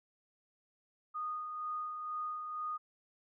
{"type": "tone with tremolo", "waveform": "sine", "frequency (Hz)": 1234, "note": "D#6", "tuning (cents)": -15, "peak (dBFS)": -35, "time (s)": [1.14, 2.78], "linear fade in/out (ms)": 20, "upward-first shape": "sine", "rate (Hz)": 2.1, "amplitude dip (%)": 40, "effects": []}